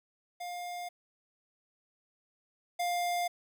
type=tone pair in turn; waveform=square; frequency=707 / 702.9 Hz; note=F5 / F5; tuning=+21 / +11 cents; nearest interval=unison; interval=10 cents; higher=first; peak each=-38 / -30 dBFS; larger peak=second; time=0.4-0.89 / 2.79-3.28 s; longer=neither; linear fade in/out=10 ms; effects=11-bit